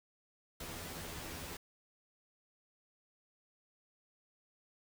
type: noise with comb filter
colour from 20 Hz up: pink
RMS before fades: -45 dBFS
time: 0.6-1.57 s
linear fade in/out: 5 ms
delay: 12 ms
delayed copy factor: +0.65
effects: none